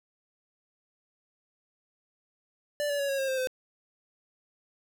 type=tone with pitch steps; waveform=square; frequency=586 / 573.3 / 560.8 / 548.7 / 536.7 / 525.1 / 513.7 Hz; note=D5 / D5 / C#5 / C#5 / C5 / C5 / C5; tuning=-4 / -42 / +20 / -18 / +44 / +6 / -32 cents; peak=-28 dBFS; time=2.8-3.472 s; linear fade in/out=0 ms; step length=96 ms; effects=none